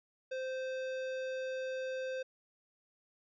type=tone with tanh clipping; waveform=sine; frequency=520 Hz; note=C5; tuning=11 cents flat; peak=-38 dBFS; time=0.31-2.23 s; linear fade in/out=10 ms; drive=17 dB; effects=resampled to 16000 Hz